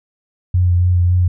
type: tone with vibrato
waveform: sine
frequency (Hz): 89.1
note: F2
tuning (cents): +35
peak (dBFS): -10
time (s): 0.54-1.28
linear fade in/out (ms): 5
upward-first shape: sine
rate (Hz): 3.6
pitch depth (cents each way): 23
effects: none